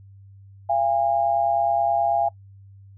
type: tone pair together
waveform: sine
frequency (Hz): 684 / 813.4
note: F5 / G#5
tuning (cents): -36 / -36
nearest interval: minor third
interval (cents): 300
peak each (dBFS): -21 / -21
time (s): 0.69-2.29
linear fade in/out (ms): 10
effects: noise-tail reverb RT60 0.1 s tail -23 dB re dry + added 98 Hz sine -44 dBFS peak until 2.97 s